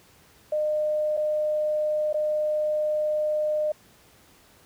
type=tone with dropouts; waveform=sine; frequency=608 Hz; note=D#5; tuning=40 cents flat; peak=-22 dBFS; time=0.52-3.72 s; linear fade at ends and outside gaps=5 ms; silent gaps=1.169-1.173 / 2.129-2.142 s; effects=pink hiss -56 dBFS RMS until 4.65 s + high-pass 60 Hz 12 dB/octave